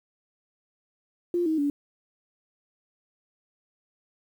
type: tone with pitch steps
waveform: sine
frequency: 349.2 / 316.5 / 286.9 Hz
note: F4 / D#4 / D4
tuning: 0 / +30 / -40 cents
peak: -22 dBFS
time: 1.34-1.7 s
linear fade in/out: 2 ms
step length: 120 ms
effects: 9-bit